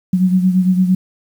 sine beating tone pair, 183.3 / 192.1 Hz, F#3 / G3, -16 / -35 cents, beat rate 8.8 Hz, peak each -11 / -18 dBFS, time 0.13-0.95 s, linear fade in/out 5 ms, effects 7-bit

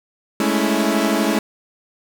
sawtooth chord, A major seventh, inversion third, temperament equal with one note detuned, 207.7 / 220 / 280.2 / 329.6 Hz, G#3 / A3 / C#4 / E4, 0 / 0 / +19 / 0 cents, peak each -18 dBFS, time 0.4-1.39 s, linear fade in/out 2 ms, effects none

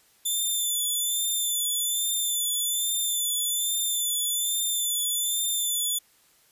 5% pulse tone with vibrato, 3520 Hz, A7, in tune, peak -17 dBFS, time 0.25-5.99 s, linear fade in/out 10 ms, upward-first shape sine, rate 1.2 Hz, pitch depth 36 cents each way, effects white hiss -61 dBFS RMS until 6.51 s + resampled to 32000 Hz

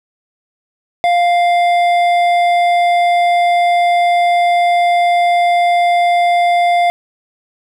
triangle tone with hard clipping, 699 Hz, F5, 1 cent sharp, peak -11 dBFS, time 1.04-6.9 s, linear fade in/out 0 ms, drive 13 dB, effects none

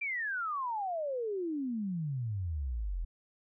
sine exponential sweep, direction down, 2400 to 39.58 Hz, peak -32 dBFS, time 0.01-3.05 s, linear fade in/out 10 ms, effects none

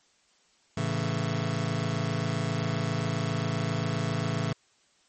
sawtooth chord, A major, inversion none, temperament just, 110 / 137.5 / 165 Hz, A2 / C#3 / E3, 0 / -14 / +2 cents, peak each -27 dBFS, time 0.77-4.53 s, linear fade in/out 5 ms, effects white hiss -65 dBFS RMS until 5.08 s + MP3 32 kbps

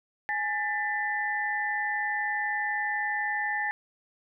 sine tone cluster, 836 / 1780 / 1992 Hz, G#5 / A6 / B6, +11 / +20 / +14 cents, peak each -32 / -29 / -34 dBFS, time 0.29-3.71 s, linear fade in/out 0 ms, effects none

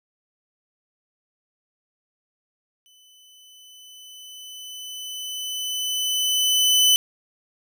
sawtooth tone with exponential growth, 3011 Hz, F#7, 30 cents sharp, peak -10 dBFS, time 2.86-6.96 s, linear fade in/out 0 ms, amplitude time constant 890 ms, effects none

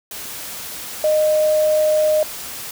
sine tone in noise, 615 Hz, D#5, 20 cents flat, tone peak -13 dBFS, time 1.04-2.23 s, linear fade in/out 2 ms, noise white, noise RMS -31 dBFS, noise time 0.11-2.71 s, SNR +15 dB, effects none

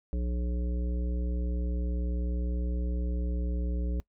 harmonic tone, 60.3 Hz, B1, 41 cents flat, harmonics 1 / 3 / 5 / 7 / 9, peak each -28 / -38 / -42 / -45 / -47 dBFS, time 0.13-4 s, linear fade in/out 0 ms, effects noise-tail reverb RT60 0.1 s tail -22 dB re dry

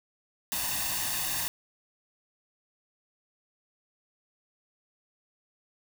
white noise with comb filter, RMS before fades -31 dBFS, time 0.52-1.48 s, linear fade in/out 0 ms, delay 1.1 ms, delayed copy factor +0.7, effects none

